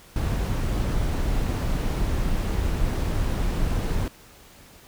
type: noise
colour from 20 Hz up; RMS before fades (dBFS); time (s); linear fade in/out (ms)
brown; -24; 0.16-4.08; 2
effects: pink hiss -50 dBFS RMS until 4.87 s